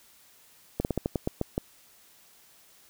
slowing click train, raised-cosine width 2 ms, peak -13 dBFS, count 9, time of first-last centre 0.8-1.579 s, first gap 49 ms, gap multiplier 1.19, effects white hiss -58 dBFS RMS until 2.89 s

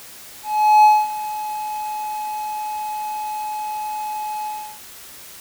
triangle tone with ADSR envelope, 850 Hz, G#5, 40 cents sharp, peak -5 dBFS, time 0.43-4.79 s, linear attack 410 ms, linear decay 230 ms, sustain -17 dB, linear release 320 ms, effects white hiss -40 dBFS RMS until 5.4 s

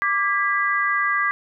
sine chord, G# diminished, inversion second, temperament equal with one note detuned, 1174.7 / 1630.8 / 1975.5 Hz, D6 / G#6 / B6, 0 / -32 / 0 cents, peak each -22 / -23 / -23 dBFS, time 0.02-1.31 s, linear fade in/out 0 ms, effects none

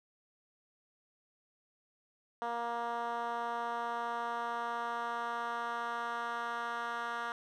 10% pulse tone with band-pass filter sweep, 235.4 Hz, A#3, 17 cents sharp, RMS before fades -37 dBFS, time 2.42-7.32 s, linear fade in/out 0 ms, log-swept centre 840 to 1400 Hz, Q 1.5, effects none

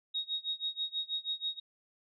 sine tone with tremolo, 3762 Hz, A#7, 15 cents sharp, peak -30 dBFS, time 0.14-1.6 s, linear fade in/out 10 ms, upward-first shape sine, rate 6.2 Hz, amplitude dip 95%, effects none

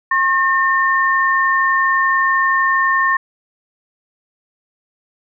sine tone pair together, 1079 / 1812.2 Hz, C#6 / A#6, -47 / -49 cents, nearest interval major sixth, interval 898 cents, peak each -15 dBFS, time 0.11-3.17 s, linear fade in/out 5 ms, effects none

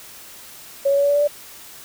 sine tone with pitch steps, 554.4 / 559.5 / 564.7 / 570 / 575.3 / 580.6 / 586 Hz, C#5 / C#5 / C#5 / C#5 / D5 / D5 / D5, 0 / +16 / +32 / +48 / -36 / -20 / -4 cents, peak -14 dBFS, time 0.85-1.277 s, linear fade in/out 10 ms, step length 61 ms, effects white hiss -41 dBFS RMS until 1.84 s

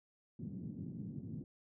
pink band-pass noise, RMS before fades -45 dBFS, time 0.39-1.44 s, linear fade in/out 2 ms, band 130 to 240 Hz, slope 24 dB/octave, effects none

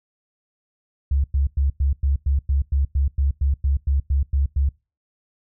sine tone bursts, 69.2 Hz, C#2, 2 cents flat, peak -16 dBFS, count 16, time 1.11-4.69 s, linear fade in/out 5 ms, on 130 ms, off 100 ms, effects noise-tail reverb RT60 0.3 s tail -24 dB re dry

